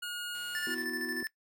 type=tone; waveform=25% pulse; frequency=1436 Hz; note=F6; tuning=48 cents sharp; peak=-32 dBFS; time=0.02-0.75 s; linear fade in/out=10 ms
type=click train; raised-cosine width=0.2 ms; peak=-37 dBFS; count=64; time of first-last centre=0.35-0.838 s; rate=129 Hz
type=tone with tremolo; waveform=square; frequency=1760 Hz; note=A6; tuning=in tune; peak=-34 dBFS; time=0.55-1.27 s; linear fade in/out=0 ms; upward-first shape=square; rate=13 Hz; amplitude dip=45%
type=chord; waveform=triangle; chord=B suspended fourth; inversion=none; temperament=just; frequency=246.9 / 329.3 / 370.4 Hz; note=B3 / E4 / F#4; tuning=0 / -2 / +2 cents; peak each=-39 dBFS; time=0.67-1.23 s; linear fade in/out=2 ms
effects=noise-tail reverb RT60 0.1 s tail -19 dB re dry